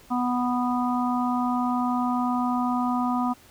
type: harmonic tone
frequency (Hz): 246.9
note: B3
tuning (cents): 0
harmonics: 1 / 3 / 4 / 5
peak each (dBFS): -24 / -29 / -30 / -31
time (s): 0.1-3.34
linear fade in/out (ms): 20
effects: pink hiss -53 dBFS RMS until 3.5 s